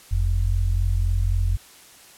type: tone pair together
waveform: sine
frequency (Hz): 45.1 / 88.9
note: F#1 / F2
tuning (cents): -44 / +31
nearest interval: octave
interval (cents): 1175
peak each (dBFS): -20 / -22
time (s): 0.11-1.57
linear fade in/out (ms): 10
effects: white hiss -48 dBFS RMS until 2.17 s + low-pass 12000 Hz 12 dB/octave